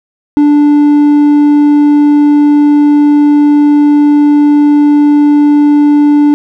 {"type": "tone with hard clipping", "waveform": "sine", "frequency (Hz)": 293, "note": "D4", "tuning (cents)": -4, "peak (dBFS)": -4, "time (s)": [0.37, 6.34], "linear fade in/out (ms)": 0, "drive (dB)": 3, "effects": []}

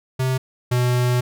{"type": "tone pair in turn", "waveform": "square", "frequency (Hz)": [130, 123.74], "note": ["C3", "B2"], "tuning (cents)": [-11, 4], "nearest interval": "minor second", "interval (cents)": 85, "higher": "first", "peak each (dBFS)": [-19, -17], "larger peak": "second", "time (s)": [[0.19, 0.38], [0.71, 1.21]], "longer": "second", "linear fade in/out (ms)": 10, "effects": []}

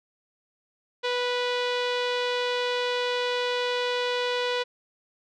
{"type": "tone with low-pass filter", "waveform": "sawtooth", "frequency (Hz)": 491.9, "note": "B4", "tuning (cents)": -7, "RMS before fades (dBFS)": -27, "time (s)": [1.03, 4.64], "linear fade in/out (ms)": 20, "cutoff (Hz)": 3700, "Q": 2.4, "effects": []}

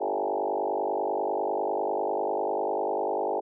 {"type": "tone with frequency modulation", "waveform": "sine", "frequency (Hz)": 614, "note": "D#5", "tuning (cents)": -23, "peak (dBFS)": -25, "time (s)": [0, 3.41], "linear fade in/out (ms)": 20, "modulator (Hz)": 50.1, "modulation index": 5.2, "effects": []}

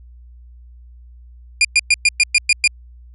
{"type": "tone bursts", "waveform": "sawtooth", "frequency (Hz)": 2413, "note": "D7", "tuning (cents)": 46, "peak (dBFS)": -6, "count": 8, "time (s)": [1.61, 2.676], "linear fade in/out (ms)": 2, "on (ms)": 37, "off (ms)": 110, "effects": ["added 60 Hz sine -39 dBFS peak until 3.14 s", "resampled to 24000 Hz"]}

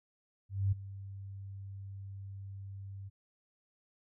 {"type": "tone with ADSR envelope", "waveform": "sine", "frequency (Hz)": 98, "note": "G2", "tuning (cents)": 0, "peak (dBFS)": -25, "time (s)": [0.49, 3.1], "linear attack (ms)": 230, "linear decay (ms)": 13, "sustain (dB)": -17, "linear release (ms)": 25, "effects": []}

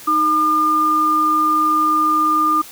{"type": "tone pair together", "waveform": "sine", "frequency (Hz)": [311.1, 1206.2], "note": ["D#4", "D6"], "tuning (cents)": [0, 46], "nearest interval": "octave + major seventh", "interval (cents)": 2346, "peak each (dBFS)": [-22, -13], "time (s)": [0.07, 2.62], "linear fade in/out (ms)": 10, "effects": ["white hiss -38 dBFS RMS until 2.71 s"]}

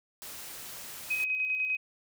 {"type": "noise", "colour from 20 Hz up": "white", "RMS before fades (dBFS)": -43, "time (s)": [0.22, 1.24], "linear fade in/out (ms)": 0}
{"type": "tone with tremolo", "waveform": "sine", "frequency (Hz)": 2525, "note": "D#7", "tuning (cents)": 25, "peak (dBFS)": -26, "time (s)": [1.1, 1.77], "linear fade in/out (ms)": 10, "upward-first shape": "square", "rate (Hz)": 10, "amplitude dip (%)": 35}
{"effects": []}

